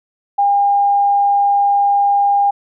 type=tone; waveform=sine; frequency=806 Hz; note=G5; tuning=48 cents sharp; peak=-10 dBFS; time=0.38-2.51 s; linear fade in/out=10 ms; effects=none